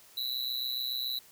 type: tone with amplitude modulation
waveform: square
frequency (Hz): 3951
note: B7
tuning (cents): 0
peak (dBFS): -28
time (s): 0.17-1.19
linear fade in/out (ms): 5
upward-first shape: sine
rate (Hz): 127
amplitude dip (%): 95
effects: white hiss -57 dBFS RMS until 1.31 s